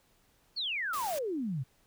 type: exponential sweep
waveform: sine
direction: down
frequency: 4578 to 120 Hz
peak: -31 dBFS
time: 0.56-1.64 s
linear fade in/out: 20 ms
type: noise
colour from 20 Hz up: white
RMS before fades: -41 dBFS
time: 0.93-1.19 s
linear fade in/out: 5 ms
effects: pink hiss -68 dBFS RMS until 1.86 s